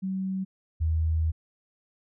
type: tone pair in turn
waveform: sine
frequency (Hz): 190 / 80.04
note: F#3 / D#2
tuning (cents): +46 / +50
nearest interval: octave + minor third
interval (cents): 1496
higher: first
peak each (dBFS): -27 / -22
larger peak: second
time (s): 0.02-0.45 / 0.8-1.32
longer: second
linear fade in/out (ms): 20
effects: none